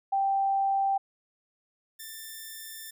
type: tone pair in turn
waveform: sine / 5% pulse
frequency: 784 / 1780.5 Hz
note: G5 / A6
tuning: 0 / +20 cents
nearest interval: octave + major second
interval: 1420 cents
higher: second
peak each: -23 / -29 dBFS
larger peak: first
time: 0.12-0.98 / 1.99-2.91 s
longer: second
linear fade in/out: 10 ms
effects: none